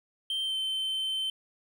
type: tone with pitch glide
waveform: triangle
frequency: 3136 to 3089 Hz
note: G7 to G7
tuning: 0 to -26 cents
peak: -27 dBFS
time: 0.3-1.3 s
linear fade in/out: 2 ms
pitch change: -26 cents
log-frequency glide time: 0.43-0.56 s
effects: none